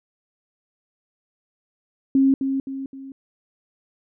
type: tone with echo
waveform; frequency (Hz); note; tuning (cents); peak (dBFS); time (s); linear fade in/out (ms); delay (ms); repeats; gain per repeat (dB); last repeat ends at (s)
sine; 269.7; C#4; -47; -13; 2.15-2.34; 2; 260; 3; -7; 3.12
effects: none